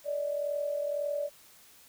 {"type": "tone pair together", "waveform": "sine", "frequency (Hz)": [579, 620.9], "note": ["D5", "D#5"], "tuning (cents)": [-25, -4], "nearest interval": "minor second", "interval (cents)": 121, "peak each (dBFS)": [-30, -37], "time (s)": [0.04, 1.3], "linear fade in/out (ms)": 50, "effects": ["white hiss -57 dBFS RMS until 1.88 s"]}